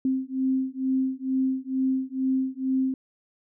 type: beating tone pair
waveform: sine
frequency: 261.6 / 263.8 Hz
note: C4 / C4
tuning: 0 / +14 cents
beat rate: 2.2 Hz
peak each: -26 dBFS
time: 0.05-2.94 s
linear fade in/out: 2 ms
effects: none